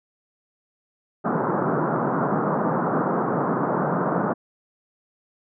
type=band-pass noise; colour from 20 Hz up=pink; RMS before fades=-23 dBFS; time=1.24-4.34 s; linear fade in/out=20 ms; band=140 to 1400 Hz; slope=48 dB/octave; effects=none